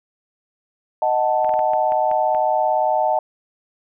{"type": "chord", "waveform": "sine", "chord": "D# diminished", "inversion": "none", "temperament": "equal", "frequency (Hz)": [622.3, 740, 880], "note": ["D#5", "F#5", "A5"], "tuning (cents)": [0, 0, 0], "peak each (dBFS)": -20, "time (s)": [1.02, 3.19], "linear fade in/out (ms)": 2}
{"type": "clicks", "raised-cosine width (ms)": 0.5, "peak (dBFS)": -20, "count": 8, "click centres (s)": [1.446, 1.493, 1.539, 1.592, 1.735, 1.921, 2.114, 2.348]}
{"effects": []}